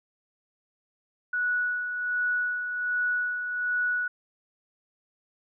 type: tone with tremolo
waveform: sine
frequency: 1470 Hz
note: F#6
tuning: 12 cents flat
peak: -23 dBFS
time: 1.33-4.08 s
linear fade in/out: 5 ms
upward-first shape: sine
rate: 1.3 Hz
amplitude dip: 50%
effects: none